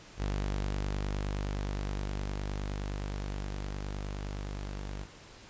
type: tone with level ramp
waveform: sawtooth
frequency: 49.65 Hz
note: G1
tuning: 23 cents sharp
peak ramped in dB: -26 to -33 dBFS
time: 0.17-5.07 s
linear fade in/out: 50 ms
effects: pink hiss -52 dBFS RMS until 5.49 s + resampled to 16000 Hz